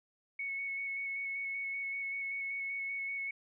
sine tone with vibrato, 2209 Hz, C#7, 7 cents flat, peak -35 dBFS, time 0.39-3.31 s, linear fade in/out 5 ms, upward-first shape square, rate 5.2 Hz, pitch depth 11 cents each way, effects none

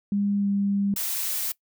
sine tone with pitch glide, 202 to 199.91 Hz, G#3 to G3, -48 to +34 cents, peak -21 dBFS, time 0.12-0.94 s, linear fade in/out 2 ms, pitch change -18 cents, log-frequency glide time 0.38-0.47 s
blue noise, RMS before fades -28 dBFS, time 0.96-1.52 s, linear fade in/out 5 ms
effects noise-tail reverb RT60 0.1 s tail -21 dB re dry

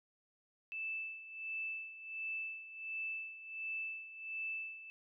sine tone with tremolo, 2637 Hz, E7, in tune, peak -37 dBFS, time 0.72-4.9 s, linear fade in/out 0 ms, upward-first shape sine, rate 1.4 Hz, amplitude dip 75%, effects none

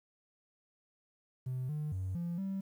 triangle tone with pitch steps, 128.5 / 150.8 / 93.8 / 171.7 / 193.7 Hz, C3 / D3 / F#2 / F3 / G3, -31 / +46 / +24 / -29 / -20 cents, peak -31 dBFS, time 1.46-2.61 s, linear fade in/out 10 ms, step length 230 ms, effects tanh soft clip ceiling -30 dBFS + 11-bit

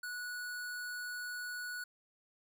square tone, 1469 Hz, F#6, 13 cents flat, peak -40 dBFS, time 0.03-1.84 s, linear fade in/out 5 ms, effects none

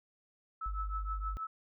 sine tone with tremolo, 1306 Hz, E6, 17 cents flat, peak -34 dBFS, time 0.61-1.47 s, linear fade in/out 5 ms, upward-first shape triangle, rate 6.4 Hz, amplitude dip 100%
sine tone, 50.3 Hz, G1, 45 cents sharp, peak -35 dBFS, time 0.66-1.37 s, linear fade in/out 0 ms
effects none

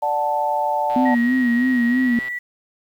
sine chord, D major, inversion none, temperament equal, 587.3 / 740 / 880 Hz, D5 / F#5 / A5, 0 / 0 / 0 cents, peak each -24 / -24 / -20 dBFS, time 0.02-1.15 s, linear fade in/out 10 ms
click train, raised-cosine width 0.3 ms, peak -23 dBFS, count 178, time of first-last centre 0.9-2.283 s, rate 128 Hz
sine tone with vibrato, 246.9 Hz, B3, in tune, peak -15 dBFS, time 0.96-2.19 s, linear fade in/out 2 ms, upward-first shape sine, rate 3.1 Hz, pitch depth 84 cents each way
sine tone with pitch glide, 1896 to 1953.8 Hz, A#6 to B6, +29 to -19 cents, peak -24 dBFS, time 1.05-2.39 s, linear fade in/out 10 ms, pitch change +52 cents, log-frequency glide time 1.88-2.24 s
effects 8-bit

